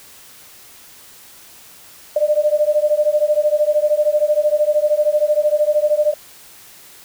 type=beating tone pair; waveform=sine; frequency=594 / 607 Hz; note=D5 / D#5; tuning=+20 / -43 cents; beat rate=13 Hz; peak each=-16 dBFS; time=2.16-6.14 s; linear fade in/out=5 ms; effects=white hiss -43 dBFS RMS until 7.04 s